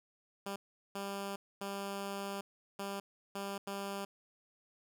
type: tone bursts at uneven times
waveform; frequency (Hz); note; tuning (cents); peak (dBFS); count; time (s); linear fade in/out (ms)
10% pulse; 198.3; G3; +20; -30; 6; 0.46-0.56 / 0.95-1.36 / 1.61-2.41 / 2.79-3 / 3.35-3.58 / 3.67-4.05; 5
effects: none